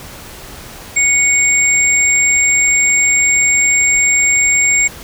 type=tone pair together; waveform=sine; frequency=2217 / 7457 Hz; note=C#7 / A#8; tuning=0 / 0 cents; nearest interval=octave + major sixth; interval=2100 cents; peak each=-12 dBFS; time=0.96-4.88 s; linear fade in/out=10 ms; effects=pink hiss -33 dBFS RMS until 5.03 s